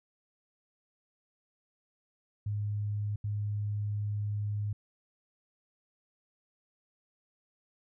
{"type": "tone bursts at uneven times", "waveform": "sine", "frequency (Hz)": 103.83, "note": "G#2", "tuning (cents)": 0, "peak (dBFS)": -30, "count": 2, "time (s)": [[2.46, 3.16], [3.24, 4.73]], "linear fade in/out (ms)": 5, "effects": []}